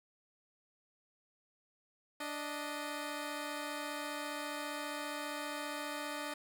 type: tone pair together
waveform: 10% pulse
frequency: 293.7 / 622.3 Hz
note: D4 / D#5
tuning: 0 / 0 cents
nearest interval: octave + minor second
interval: 1300 cents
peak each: -32 / -35 dBFS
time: 2.2-6.34 s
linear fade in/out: 5 ms
effects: none